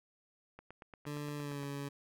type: click train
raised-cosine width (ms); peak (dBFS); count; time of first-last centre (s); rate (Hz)
0.5; -35; 10; 0.59-1.633; 8.63
type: tone with pitch glide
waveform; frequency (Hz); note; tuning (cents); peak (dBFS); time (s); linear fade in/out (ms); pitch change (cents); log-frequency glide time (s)
20% pulse; 146.83 to 141.26; D3 to C#3; 0 to +33; -34; 1.06-1.89; 10; -67; 1.36-1.62
effects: none